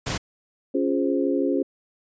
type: noise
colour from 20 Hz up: pink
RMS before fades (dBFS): -27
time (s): 0.06-0.18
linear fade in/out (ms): 10
type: chord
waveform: sine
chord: Db major seventh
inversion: none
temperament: equal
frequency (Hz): 277.2 / 349.2 / 415.3 / 523.3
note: Db4 / F4 / Ab4 / C5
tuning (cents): 0 / 0 / 0 / 0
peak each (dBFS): -23 / -26 / -27 / -28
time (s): 0.74-1.63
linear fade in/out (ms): 10
effects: resampled to 16000 Hz